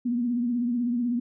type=tone with vibrato; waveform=sine; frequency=240.9 Hz; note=B3; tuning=43 cents flat; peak=-23 dBFS; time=0.05-1.2 s; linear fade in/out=10 ms; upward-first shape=triangle; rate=16 Hz; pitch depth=76 cents each way; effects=none